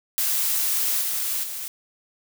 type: noise with level steps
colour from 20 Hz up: blue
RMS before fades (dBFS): -23 / -26 / -32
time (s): 0.18-1.68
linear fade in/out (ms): 0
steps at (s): 1.01 / 1.43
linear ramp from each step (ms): 10
effects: none